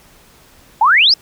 sine exponential sweep, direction up, 816 to 5420 Hz, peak -7 dBFS, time 0.81-1.14 s, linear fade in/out 5 ms, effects pink hiss -47 dBFS RMS until 1.21 s

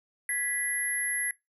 sine tone cluster, 1684 / 1966 / 11130 Hz, G#6 / B6 / F9, +24 / -8 / -7 cents, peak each -36 / -30 / -31 dBFS, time 0.29-1.31 s, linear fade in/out 2 ms, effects noise-tail reverb RT60 0.2 s tail -23 dB re dry

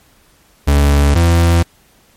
40% pulse tone pair in turn, 71.5 / 84.86 Hz, D2 / F2, -46 / -49 cents, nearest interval minor third, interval 297 cents, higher second, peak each -7 dBFS, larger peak neither, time 0.67-1.15 / 1.15-1.63 s, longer neither, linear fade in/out 10 ms, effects pink hiss -51 dBFS RMS until 2.16 s + MP3 64 kbps

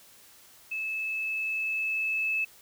sine tone with level ramp, 2609 Hz, E7, 18 cents flat, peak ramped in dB -30 to -25 dBFS, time 0.71-2.45 s, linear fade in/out 10 ms, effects white hiss -55 dBFS RMS until 2.61 s

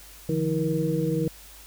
sine tone cluster, 149.6 / 171 / 320.3 / 473.9 Hz, D3 / F3 / E4 / A#4, +32 / -36 / -50 / +28 cents, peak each -28 dBFS, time 0.29-1.28 s, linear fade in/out 2 ms, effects added 50 Hz sine -50 dBFS peak until 1.66 s + white hiss -48 dBFS RMS until 1.66 s

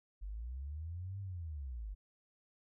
sine linear two-way sweep, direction up then down, 46.18 to 100 to 46.18 Hz, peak -40 dBFS, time 0.21-1.95 s, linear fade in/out 20 ms, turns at 1.2 s, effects none

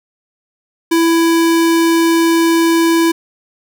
square tone, 331.8 Hz, E4, 11 cents sharp, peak -10 dBFS, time 0.91-3.12 s, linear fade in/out 10 ms, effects none

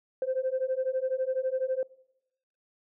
sine beating tone pair, 514 / 526 Hz, C5 / C5, -31 / +9 cents, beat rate 12 Hz, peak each -29 dBFS, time 0.22-1.83 s, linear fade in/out 2 ms, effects noise-tail reverb RT60 0.9 s tail -24 dB re dry + tanh soft clip ceiling -21 dBFS

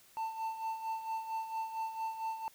triangle tone with tremolo, 892 Hz, A5, 23 cents sharp, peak -31 dBFS, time 0.17-2.48 s, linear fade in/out 0 ms, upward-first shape sine, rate 4.4 Hz, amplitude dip 65%, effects white hiss -62 dBFS RMS until 2.54 s

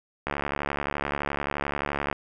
click train, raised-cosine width 0.5 ms, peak -12 dBFS, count 134, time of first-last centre 0.27-2.128 s, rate 71.6 Hz, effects none

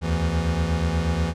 square tone cluster, 74.6 / 82.9 / 165.2 Hz, D2 / E2 / E3, +28 / +10 / +4 cents, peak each -26 dBFS, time 0.01-1.34 s, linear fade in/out 50 ms, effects low-pass 7000 Hz 12 dB/octave

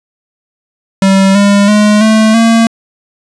square tone with pitch steps, 193.4 / 201.5 / 209.9 / 218.7 / 227.9 Hz, G3 / G3 / G#3 / A3 / A#3, -23 / +48 / +19 / -10 / -39 cents, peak -5 dBFS, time 1.02-2.67 s, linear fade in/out 2 ms, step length 330 ms, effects resampled to 22050 Hz

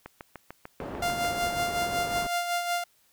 click train, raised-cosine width 0.5 ms, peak -24 dBFS, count 9, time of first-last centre 0.06-1.249 s, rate 6.73 Hz
white low-pass noise, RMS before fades -37 dBFS, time 0.8-2.27 s, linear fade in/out 2 ms, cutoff 640 Hz, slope 12 dB/octave
sawtooth tone with tremolo, 698.5 Hz, F5, in tune, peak -21 dBFS, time 1.02-2.84 s, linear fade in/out 5 ms, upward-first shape sine, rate 5.4 Hz, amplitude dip 50%
effects white hiss -65 dBFS RMS until 3.12 s

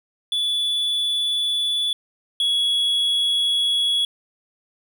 triangle tone pair in turn, 3447 / 3357 Hz, A7 / G#7, -36 / +18 cents, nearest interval unison, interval 46 cents, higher first, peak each -18 / -16 dBFS, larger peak second, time 0.32-1.93 / 2.4-4.05 s, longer second, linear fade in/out 2 ms, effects none

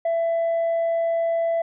sine tone with tanh clipping, 667 Hz, E5, 20 cents sharp, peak -20 dBFS, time 0.05-1.62 s, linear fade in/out 5 ms, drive 1 dB, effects none

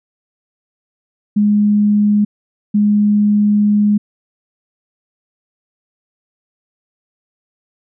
sine tone bursts at uneven times, 207.7 Hz, G#3, in tune, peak -9 dBFS, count 2, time 1.36-2.25 / 2.74-3.98 s, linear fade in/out 10 ms, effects none

